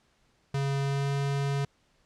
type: tone with pitch glide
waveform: square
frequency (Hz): 138.59 to 139.8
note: C#3 to C#3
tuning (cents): 0 to +15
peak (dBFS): -27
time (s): 0.54-1.65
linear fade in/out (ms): 5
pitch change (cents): +15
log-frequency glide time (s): 0.81-1.12
effects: pink hiss -68 dBFS RMS until 2.05 s + low-pass 7000 Hz 12 dB/octave